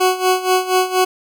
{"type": "tone with tremolo", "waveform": "20% pulse", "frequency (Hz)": 370, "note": "F#4", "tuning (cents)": 0, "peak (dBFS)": -6, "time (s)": [0, 1.05], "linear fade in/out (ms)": 10, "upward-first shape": "sine", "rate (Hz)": 4.2, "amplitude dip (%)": 80, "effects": []}